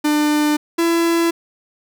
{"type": "tone pair in turn", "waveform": "45% pulse", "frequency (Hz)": [299, 335.6], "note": ["D4", "E4"], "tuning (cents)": [31, 31], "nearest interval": "major second", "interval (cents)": 200, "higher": "second", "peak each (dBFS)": -14, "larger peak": "neither", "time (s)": [[0.04, 0.57], [0.78, 1.31]], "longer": "neither", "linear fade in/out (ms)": 10, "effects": []}